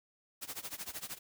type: noise with tremolo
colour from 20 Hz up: white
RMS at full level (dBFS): -40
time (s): 0.41-1.19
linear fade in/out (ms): 20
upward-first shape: sine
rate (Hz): 13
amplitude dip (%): 90
effects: none

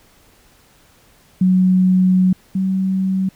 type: tone pair in turn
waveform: sine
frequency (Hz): 185 / 189.76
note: F#3 / F#3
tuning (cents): 0 / +44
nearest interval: unison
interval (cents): 44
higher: second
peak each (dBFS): -10 / -15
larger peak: first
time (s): 1.41-2.33 / 2.55-3.29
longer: first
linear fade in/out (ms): 5
effects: pink hiss -52 dBFS RMS until 3.35 s

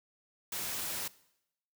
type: noise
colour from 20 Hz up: white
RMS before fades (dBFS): -37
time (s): 0.52-1.08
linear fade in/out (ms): 5
effects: noise-tail reverb RT60 0.8 s tail -20 dB re dry

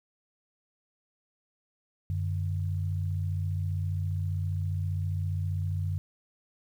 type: tone pair together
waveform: sine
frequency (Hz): 93.4 / 148.38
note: F#2 / D3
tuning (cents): +17 / +18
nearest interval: minor sixth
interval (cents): 801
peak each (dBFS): -28 / -35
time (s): 2.1-5.98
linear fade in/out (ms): 0
effects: 10-bit

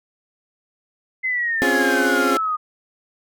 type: exponential sweep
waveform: sine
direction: down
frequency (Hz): 2068 to 1223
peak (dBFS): -19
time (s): 1.23-2.57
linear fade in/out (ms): 20
type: chord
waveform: 30% pulse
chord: Db major seventh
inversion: third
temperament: equal with one note detuned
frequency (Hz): 261.6 / 277.2 / 352.7 / 415.3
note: C4 / Db4 / F4 / Ab4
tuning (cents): 0 / 0 / +17 / 0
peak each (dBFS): -21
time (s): 1.62-2.37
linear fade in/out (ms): 0
effects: none

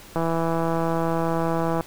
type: click train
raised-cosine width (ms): 1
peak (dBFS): -11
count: 273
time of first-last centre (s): 0.16-1.808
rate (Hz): 165
effects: pink hiss -45 dBFS RMS until 1.86 s

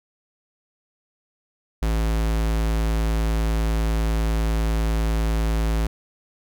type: tone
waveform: square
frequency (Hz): 55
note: A1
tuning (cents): 0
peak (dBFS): -20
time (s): 1.82-5.87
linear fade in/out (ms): 5
effects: none

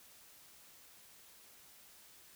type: silence
effects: white hiss -60 dBFS RMS until 2.35 s

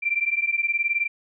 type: beating tone pair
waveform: sine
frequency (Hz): 2349 / 2368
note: D7 / D7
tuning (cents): 0 / +14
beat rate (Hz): 19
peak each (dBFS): -24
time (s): 0.02-1.08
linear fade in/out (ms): 20
effects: none

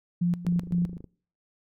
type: tone with tremolo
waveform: sine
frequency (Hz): 174.61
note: F3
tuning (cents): 0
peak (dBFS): -21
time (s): 0.21-0.98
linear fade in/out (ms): 10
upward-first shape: square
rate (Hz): 3.9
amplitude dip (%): 80
type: click train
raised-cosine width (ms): 3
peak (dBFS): -30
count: 17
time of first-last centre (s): 0.45-1.043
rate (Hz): 27
effects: noise-tail reverb RT60 0.5 s tail -24 dB re dry

